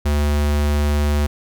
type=tone; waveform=square; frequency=73.42 Hz; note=D2; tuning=in tune; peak=-16 dBFS; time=0.05-1.27 s; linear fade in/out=10 ms; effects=none

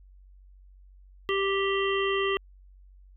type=harmonic tone; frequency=392 Hz; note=G4; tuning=in tune; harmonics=1 / 3 / 5 / 7 / 8; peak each=-26 / -31 / -33 / -34 / -35 dBFS; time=1.29-2.37 s; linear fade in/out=0 ms; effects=added 47 Hz sine -50 dBFS peak until 3.16 s

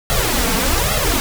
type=noise with flanger; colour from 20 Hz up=pink; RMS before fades=-17 dBFS; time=0.1-1.2 s; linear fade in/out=0 ms; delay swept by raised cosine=1.5 to 4.5 ms; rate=1.2 Hz; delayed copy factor=+0.95; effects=none

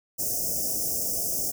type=band-stop noise; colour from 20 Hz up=white; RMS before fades=-28 dBFS; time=0.18-1.52 s; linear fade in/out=20 ms; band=730 to 5100 Hz; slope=96 dB/octave; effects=none

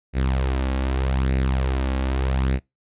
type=tone with flanger; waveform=sawtooth; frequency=65.7 Hz; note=C2; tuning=8 cents sharp; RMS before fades=-22 dBFS; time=0.13-2.6 s; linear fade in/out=50 ms; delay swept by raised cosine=0.45 to 3.65 ms; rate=0.82 Hz; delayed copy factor=+0.55; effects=noise-tail reverb RT60 0.2 s tail -24 dB re dry + resampled to 8000 Hz

